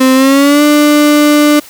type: tone with pitch glide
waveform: 35% pulse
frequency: 260.8 to 296.1 Hz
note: C4 to D4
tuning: -5 to +14 cents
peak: -3 dBFS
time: 0-1.6 s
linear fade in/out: 10 ms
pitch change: +219 cents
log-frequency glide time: 0.14-0.63 s
effects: white hiss -35 dBFS RMS until 1.69 s